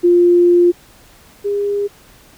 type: tone pair in turn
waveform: sine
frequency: 350.1 / 406 Hz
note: F4 / G#4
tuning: +4 / -39 cents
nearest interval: minor third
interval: 257 cents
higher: second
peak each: -7 / -15 dBFS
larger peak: first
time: 0.03-0.72 / 1.44-1.88 s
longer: first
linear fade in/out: 20 ms
effects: pink hiss -46 dBFS RMS until 2.37 s